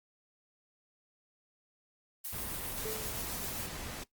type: noise with tremolo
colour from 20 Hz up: blue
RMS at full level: -39 dBFS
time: 2.24-3.67 s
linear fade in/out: 10 ms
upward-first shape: sine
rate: 7.6 Hz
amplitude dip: 30%
type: noise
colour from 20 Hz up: pink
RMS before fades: -42 dBFS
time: 2.32-4.04 s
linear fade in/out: 10 ms
type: tone with exponential decay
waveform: sine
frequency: 436.7 Hz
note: A4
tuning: 13 cents flat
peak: -34 dBFS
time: 2.85-3.41 s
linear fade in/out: 2 ms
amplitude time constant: 120 ms
effects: noise-tail reverb RT60 0.1 s tail -17 dB re dry + Opus 32 kbps